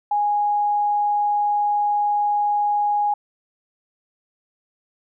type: tone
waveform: sine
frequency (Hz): 827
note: G#5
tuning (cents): -8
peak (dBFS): -17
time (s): 0.11-3.14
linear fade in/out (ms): 5
effects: none